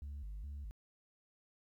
sine tone with vibrato, 60.2 Hz, B1, 44 cents flat, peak -40 dBFS, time 0.02-0.71 s, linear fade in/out 0 ms, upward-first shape square, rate 2.4 Hz, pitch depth 300 cents each way, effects tanh soft clip ceiling -41 dBFS + 13-bit

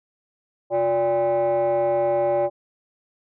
sine tone with frequency modulation, 580 Hz, D5, 22 cents flat, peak -16 dBFS, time 0.7-2.5 s, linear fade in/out 50 ms, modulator 223 Hz, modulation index 0.86, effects tanh soft clip ceiling -16 dBFS

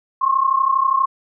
sine tone pair together, 1062 / 1094.4 Hz, C6 / C#6, +25 / -23 cents, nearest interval minor second, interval 52 cents, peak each -16 / -18 dBFS, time 0.21-1.06 s, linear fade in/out 10 ms, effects none

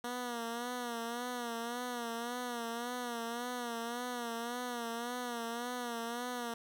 10% pulse tone with vibrato, 239 Hz, A#3, 43 cents sharp, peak -29 dBFS, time 0.04-6.54 s, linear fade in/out 2 ms, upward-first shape sine, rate 1.8 Hz, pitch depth 65 cents each way, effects none

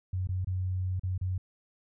sine tone with dropouts, 92.5 Hz, F#2, in tune, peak -28 dBFS, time 0.13-1.38 s, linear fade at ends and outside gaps 5 ms, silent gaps 0.273-0.289 / 0.447-0.471 / 0.996-1.034 / 1.179-1.212 s, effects none

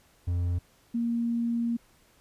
triangle / sine tone pair in turn, 87.7 / 234.1 Hz, F2 / A#3, +8 / +8 cents, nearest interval octave + perfect fourth, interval 1700 cents, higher second, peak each -23 / -25 dBFS, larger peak first, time 0.27-0.59 / 0.94-1.77 s, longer second, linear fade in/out 10 ms, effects pink hiss -62 dBFS RMS until 2.2 s + resampled to 32000 Hz

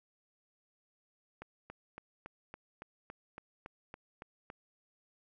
click train, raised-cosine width 0.5 ms, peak -30 dBFS, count 12, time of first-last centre 1.42-4.501 s, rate 3.57 Hz, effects none

